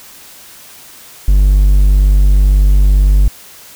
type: tone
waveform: triangle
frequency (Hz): 49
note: G1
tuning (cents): 0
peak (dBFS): -3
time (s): 1.28-3.28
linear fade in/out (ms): 0
effects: white hiss -37 dBFS RMS until 3.75 s